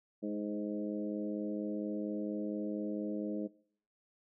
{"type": "harmonic tone with a mistuned harmonic", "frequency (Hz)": 104.3, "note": "G#2", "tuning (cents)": 8, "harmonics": [2, 3, 4, 5, 6], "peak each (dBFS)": [-38, -38, -44, -44, -48], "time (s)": [0.22, 3.48], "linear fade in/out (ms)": 20, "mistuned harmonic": 4, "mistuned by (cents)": 18, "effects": ["noise-tail reverb RT60 0.6 s tail -22 dB re dry"]}